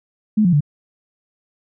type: tone with pitch steps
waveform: sine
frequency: 214 / 176.86 / 146.17 Hz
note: A3 / F3 / D3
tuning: -48 / +22 / -8 cents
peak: -11 dBFS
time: 0.37-0.607 s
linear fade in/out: 10 ms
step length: 79 ms
effects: none